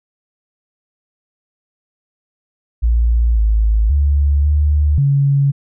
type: tone with pitch steps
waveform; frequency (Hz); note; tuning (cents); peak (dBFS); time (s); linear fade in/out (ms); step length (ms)
sine; 57.9 / 53.9 / 71.6 / 74.2 / 139.9; A#1 / A1 / D2 / D2 / C#3; -11 / -35 / -43 / +18 / +16; -10; 2.82-5.52; 20; 540
effects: none